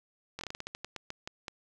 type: slowing click train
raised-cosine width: 0.2 ms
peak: -21 dBFS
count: 14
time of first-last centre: 0.39-1.482 s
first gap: 21 ms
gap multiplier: 1.21
effects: none